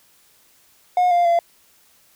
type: tone with pitch steps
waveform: triangle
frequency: 721 / 699 / 684 Hz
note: F#5 / F5 / F5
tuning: -45 / +1 / -36 cents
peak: -11 dBFS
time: 0.97-1.39 s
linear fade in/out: 2 ms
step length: 140 ms
effects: tanh soft clip ceiling -7 dBFS + white hiss -56 dBFS RMS until 2.15 s